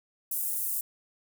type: high-pass noise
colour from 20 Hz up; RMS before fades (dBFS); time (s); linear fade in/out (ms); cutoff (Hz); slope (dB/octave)
pink; -31; 0.31-0.81; 5; 10000; 24
effects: none